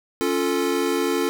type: chord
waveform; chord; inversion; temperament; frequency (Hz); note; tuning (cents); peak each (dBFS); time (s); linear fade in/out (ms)
square; Db augmented; none; equal; 277.2 / 349.2 / 440; Db4 / F4 / A4; 0 / 0 / 0; -26 / -25 / -25; 0.21-1.29; 0
effects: none

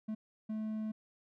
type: tone bursts at uneven times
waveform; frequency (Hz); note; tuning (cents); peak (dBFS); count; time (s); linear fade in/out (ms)
triangle; 216.9; A3; -25; -33; 2; 0.08-0.15 / 0.49-0.92; 10
effects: none

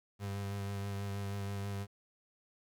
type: tone with vibrato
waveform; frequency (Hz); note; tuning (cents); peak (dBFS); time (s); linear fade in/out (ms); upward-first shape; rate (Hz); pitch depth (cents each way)
35% pulse; 99.7; G2; +30; -35; 0.19-1.87; 50; sine; 6.2; 18
effects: 11-bit

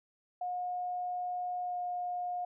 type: tone with pitch glide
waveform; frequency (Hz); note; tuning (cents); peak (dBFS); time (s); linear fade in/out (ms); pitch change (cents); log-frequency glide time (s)
sine; 720 to 715; F#5 to F5; -47 to +41; -33; 0.41-2.45; 5; -12; 1.63-1.77
effects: none

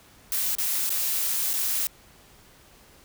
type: noise with dropouts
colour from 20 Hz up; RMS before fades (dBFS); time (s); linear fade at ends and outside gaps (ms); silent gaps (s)
blue; -26; 0.32-1.87; 1; 0.552-0.584 / 0.894-0.903 / 1.533-1.537
effects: pink hiss -54 dBFS RMS until 3.04 s

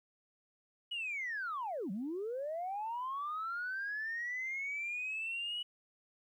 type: linear two-way sweep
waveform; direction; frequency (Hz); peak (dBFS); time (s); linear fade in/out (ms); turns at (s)
sine; down then up; 2950 to 177 to 2950; -35; 0.91-5.63; 10; 1.91
effects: tanh soft clip ceiling -32 dBFS + 12-bit

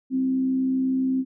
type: tone with frequency modulation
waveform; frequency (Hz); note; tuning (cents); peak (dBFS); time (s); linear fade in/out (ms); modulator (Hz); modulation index
sine; 261.6; C4; 0; -20; 0.1-1.25; 50; 67.6; 0.24
effects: none

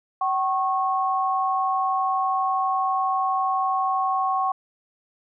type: tone pair together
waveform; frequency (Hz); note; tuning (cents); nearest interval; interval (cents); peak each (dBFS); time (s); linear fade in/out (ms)
sine; 761.8 / 1094; G5 / C#6; -50 / -23; tritone; 627; -23; 0.21-4.52; 5
effects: none

